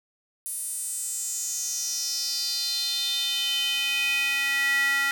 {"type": "tone with high-pass filter sweep", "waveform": "square", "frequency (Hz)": 277.2, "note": "C#4", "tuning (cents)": 0, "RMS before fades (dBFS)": -27, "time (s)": [0.46, 5.11], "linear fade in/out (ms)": 0, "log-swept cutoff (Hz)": [10000, 1700], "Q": 5.4, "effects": []}